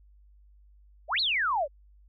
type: exponential two-way sweep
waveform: sine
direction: up then down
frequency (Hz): 523.3 to 4435 to 523.3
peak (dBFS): -24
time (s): 1.08-1.68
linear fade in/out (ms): 50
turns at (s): 1.2
effects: added 50 Hz sine -54 dBFS peak until 2.08 s